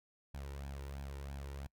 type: tone with flanger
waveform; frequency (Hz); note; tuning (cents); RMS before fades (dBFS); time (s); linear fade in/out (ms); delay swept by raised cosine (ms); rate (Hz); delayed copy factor
sawtooth; 69.3; C#2; 0; -45; 0.34-1.67; 5; 1.2 to 2.2; 3; +0.6
effects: noise-tail reverb RT60 0.1 s tail -24 dB re dry